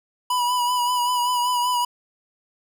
square tone with vibrato, 982 Hz, B5, 10 cents flat, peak -20 dBFS, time 0.3-1.85 s, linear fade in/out 5 ms, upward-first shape sine, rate 5.2 Hz, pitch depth 33 cents each way, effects none

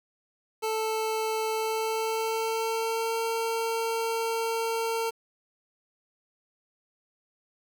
25% pulse tone with pitch glide, 440 to 454.7 Hz, A4 to A#4, 0 to -43 cents, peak -23 dBFS, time 0.62-5.11 s, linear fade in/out 20 ms, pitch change +57 cents, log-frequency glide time 1.5-3.2 s, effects 9-bit

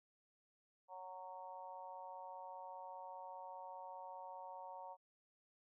harmonic tone, 185 Hz, F#3, in tune, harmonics 3 / 4 / 5 / 6, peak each -56 / -54 / -51 / -62 dBFS, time 0.88-4.97 s, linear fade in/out 50 ms, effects none

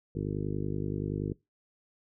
harmonic tone, 50.5 Hz, G#1, 48 cents flat, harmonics 1 / 2 / 3 / 4 / 5 / 6 / 7 / 8 / 9, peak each -41 / -37 / -35 / -43 / -39 / -40 / -39 / -42 / -43 dBFS, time 0.15-1.33 s, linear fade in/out 5 ms, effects noise-tail reverb RT60 0.2 s tail -21 dB re dry

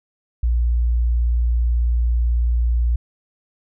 sine tone, 59.1 Hz, A#1, 24 cents sharp, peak -14 dBFS, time 0.43-2.96 s, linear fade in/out 5 ms, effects tanh soft clip ceiling -10 dBFS

